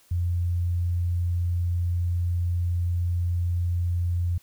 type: tone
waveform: sine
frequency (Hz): 87.31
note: F2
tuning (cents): 0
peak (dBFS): -22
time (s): 0.11-4.38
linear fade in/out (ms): 5
effects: white hiss -59 dBFS RMS until 4.42 s